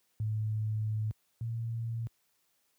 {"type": "tone pair in turn", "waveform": "sine", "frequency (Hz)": [108.2, 115.05], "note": ["A2", "A#2"], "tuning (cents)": [-29, -22], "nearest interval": "minor second", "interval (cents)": 107, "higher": "second", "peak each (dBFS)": [-29, -32], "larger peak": "first", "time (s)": [[0.2, 1.11], [1.41, 2.07]], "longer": "first", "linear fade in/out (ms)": 0, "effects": ["white hiss -74 dBFS RMS until 2.78 s", "high-pass 60 Hz 12 dB/octave"]}